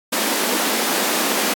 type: high-pass noise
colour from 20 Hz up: pink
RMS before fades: -20 dBFS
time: 0.12-1.54 s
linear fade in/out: 10 ms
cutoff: 200 Hz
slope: 96 dB/octave
effects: AAC 64 kbps